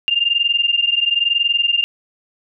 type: tone pair together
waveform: sine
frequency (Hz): 2791 / 2812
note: F7 / F7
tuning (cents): -2 / +11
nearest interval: unison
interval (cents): 13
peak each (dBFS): -17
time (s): 0.08-1.84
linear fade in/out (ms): 0
effects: none